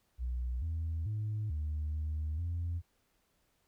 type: tone with pitch steps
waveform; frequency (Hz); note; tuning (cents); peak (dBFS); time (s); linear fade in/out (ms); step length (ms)
sine; 61.4 / 81.3 / 106.7 / 76 / 77 / 85.4; B1 / E2 / G#2 / D#2 / D#2 / F2; -9 / -23 / +47 / -40 / -17 / -38; -31; 0.18-2.82; 50; 440
effects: tanh soft clip ceiling -30 dBFS + pink hiss -75 dBFS RMS until 3.67 s